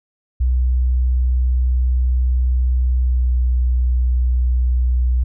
sine tone with pitch glide, 62.6 to 61.81 Hz, B1 to B1, +24 to +2 cents, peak -13 dBFS, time 0.4-5.24 s, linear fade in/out 10 ms, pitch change -22 cents, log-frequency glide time 3-3.3 s, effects none

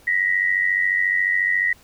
sine tone pair together, 1881.3 / 1975.5 Hz, A#6 / B6, +15 / 0 cents, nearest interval minor second, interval 85 cents, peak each -20 dBFS, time 0.07-1.73 s, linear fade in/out 5 ms, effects pink hiss -52 dBFS RMS until 1.83 s

